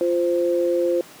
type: tone pair together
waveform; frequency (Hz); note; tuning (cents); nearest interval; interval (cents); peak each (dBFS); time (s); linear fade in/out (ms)
sine; 347.7 / 520.3; F4 / C5; -8 / -10; perfect fifth; 698; -20; 0.01-1.01; 0
effects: pink hiss -44 dBFS RMS until 1.2 s + high-pass 200 Hz 12 dB/octave